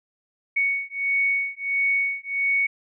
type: beating tone pair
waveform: sine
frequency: 2225 / 2226.5 Hz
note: C#7 / C#7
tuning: +6 / +7 cents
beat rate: 1.5 Hz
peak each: -24 dBFS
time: 0.56-2.67 s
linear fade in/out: 10 ms
effects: none